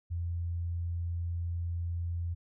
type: tone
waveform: sine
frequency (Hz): 85.6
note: F2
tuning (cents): -34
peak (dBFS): -31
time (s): 0.1-2.35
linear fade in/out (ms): 20
effects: none